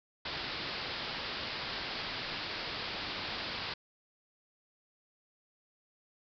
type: low-pass noise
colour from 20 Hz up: white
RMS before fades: -39 dBFS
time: 0.25-3.74 s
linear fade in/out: 5 ms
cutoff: 5000 Hz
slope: 96 dB/octave
effects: none